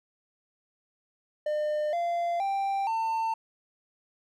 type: tone with pitch steps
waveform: triangle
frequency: 603 / 688.7 / 786.5 / 898.3 Hz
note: D5 / F5 / G5 / A5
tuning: +46 / -24 / +6 / +36 cents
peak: -24 dBFS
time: 1.46-3.34 s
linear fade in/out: 5 ms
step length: 470 ms
effects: none